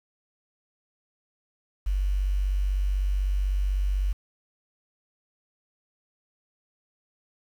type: tone with quantisation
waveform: sine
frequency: 48 Hz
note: G1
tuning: 36 cents flat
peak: -22 dBFS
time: 1.86-4.13 s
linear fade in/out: 10 ms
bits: 8
effects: none